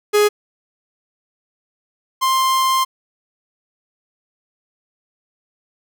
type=tone pair in turn; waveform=45% pulse; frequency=417 / 1050.8 Hz; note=G#4 / C6; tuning=+7 / +7 cents; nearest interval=octave + major third; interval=1600 cents; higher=second; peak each=-11 / -14 dBFS; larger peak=first; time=0.13-0.29 / 2.21-2.85 s; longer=second; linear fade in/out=20 ms; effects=none